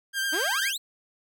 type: tone with vibrato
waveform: sawtooth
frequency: 1587 Hz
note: G6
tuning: 21 cents sharp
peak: -22 dBFS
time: 0.13-0.73 s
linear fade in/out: 50 ms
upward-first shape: sine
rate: 9.6 Hz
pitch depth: 26 cents each way
type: exponential sweep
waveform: sawtooth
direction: up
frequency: 283.1 to 4290 Hz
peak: -25 dBFS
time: 0.32-0.78 s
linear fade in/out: 20 ms
effects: none